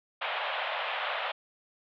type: band-pass noise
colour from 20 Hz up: pink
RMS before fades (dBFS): -33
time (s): 0.21-1.32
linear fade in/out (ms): 10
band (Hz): 570 to 3500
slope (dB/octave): 48
effects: none